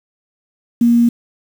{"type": "tone with quantisation", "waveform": "sine", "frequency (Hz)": 236, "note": "A#3", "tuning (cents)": 22, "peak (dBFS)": -8, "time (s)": [0.81, 1.09], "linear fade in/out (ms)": 5, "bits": 6, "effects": []}